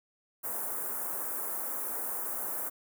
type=band-stop noise; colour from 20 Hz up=white; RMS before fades=-35 dBFS; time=0.43-2.7 s; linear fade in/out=20 ms; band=1400 to 9800 Hz; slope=24 dB/octave; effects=high-pass 300 Hz 12 dB/octave